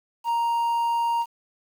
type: tone with quantisation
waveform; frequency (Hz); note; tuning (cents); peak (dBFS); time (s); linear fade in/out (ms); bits
triangle; 934; A#5; +3; -19; 0.24-1.26; 50; 8
effects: none